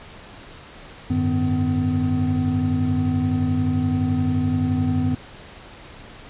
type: tone cluster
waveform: triangle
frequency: 94.3 / 105.9 / 151.5 / 252.9 Hz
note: F#2 / G#2 / D#3 / B3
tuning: +33 / +34 / -46 / +41 cents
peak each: -22 / -26 / -24 / -19 dBFS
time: 1.1-5.15 s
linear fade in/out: 5 ms
effects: pink hiss -42 dBFS RMS until 6.29 s + resampled to 8000 Hz